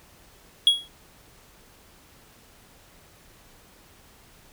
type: tone with exponential decay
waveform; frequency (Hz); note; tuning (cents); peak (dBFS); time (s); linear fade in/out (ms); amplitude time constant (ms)
triangle; 3322; G#7; 0; -9; 0.67-0.88; 1; 44
effects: pink hiss -54 dBFS RMS until 4.52 s